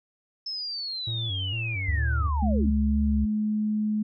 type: linear sweep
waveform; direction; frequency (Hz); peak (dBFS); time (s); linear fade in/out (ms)
sine; down; 5274 to 157.2; -30; 0.46-2.71; 5
type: tone with vibrato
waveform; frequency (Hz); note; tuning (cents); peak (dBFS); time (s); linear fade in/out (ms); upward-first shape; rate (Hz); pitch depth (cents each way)
triangle; 103.8; G#2; 0; -27; 1.07-2.29; 5; square; 2.2; 160
type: tone with pitch glide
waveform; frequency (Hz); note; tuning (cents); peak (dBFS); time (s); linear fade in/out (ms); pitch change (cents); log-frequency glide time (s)
sine; 73.42 to 70.14; D2 to C#2; 0 to +21; -23; 1.87-3.26; 20; -79; 2.31-2.52
type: tone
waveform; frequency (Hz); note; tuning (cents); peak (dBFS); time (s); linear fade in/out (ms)
sine; 213; G#3; +44; -23; 2.42-4.03; 10
effects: none